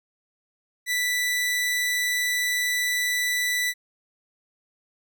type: tone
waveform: sawtooth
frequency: 1975.5 Hz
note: B6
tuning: in tune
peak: -19 dBFS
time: 0.86-3.74 s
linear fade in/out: 50 ms
effects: none